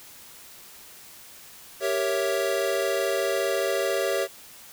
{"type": "chord", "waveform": "square", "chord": "G diminished seventh", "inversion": "none", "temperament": "equal", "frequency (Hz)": [392, 466.2, 554.4, 659.3], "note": ["G4", "Bb4", "Db5", "Fb5"], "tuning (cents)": [0, 0, 0, 0], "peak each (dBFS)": [-29, -32, -28, -31], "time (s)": [1.8, 4.28], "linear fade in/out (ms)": 50, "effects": ["white hiss -47 dBFS RMS until 4.72 s"]}